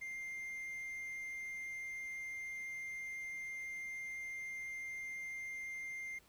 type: tone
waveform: triangle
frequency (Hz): 2102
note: C7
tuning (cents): +7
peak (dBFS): -40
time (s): 0.01-6.19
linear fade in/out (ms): 10
effects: pink hiss -67 dBFS RMS until 6.28 s